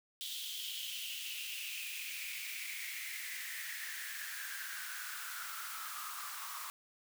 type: noise with high-pass filter sweep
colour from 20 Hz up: white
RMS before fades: -43 dBFS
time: 0.21-6.7 s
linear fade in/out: 0 ms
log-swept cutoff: 3400 to 1100 Hz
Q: 6.4
effects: none